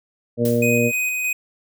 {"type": "harmonic tone", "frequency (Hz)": 118.8, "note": "A#2", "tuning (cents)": 33, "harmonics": [1, 2, 3, 4, 5], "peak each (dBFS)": [-23, -20, -29, -20, -25], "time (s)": [0.37, 0.92], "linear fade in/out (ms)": 50}
{"type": "noise with exponential decay", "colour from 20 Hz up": "blue", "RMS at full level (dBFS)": -29, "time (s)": [0.45, 0.91], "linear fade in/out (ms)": 1, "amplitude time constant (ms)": 100}
{"type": "tone with tremolo", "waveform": "square", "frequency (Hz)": 2500, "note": "D#7", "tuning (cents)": 8, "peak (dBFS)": -20, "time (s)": [0.62, 1.33], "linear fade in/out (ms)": 5, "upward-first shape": "square", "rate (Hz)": 3.2, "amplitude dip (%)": 25}
{"effects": []}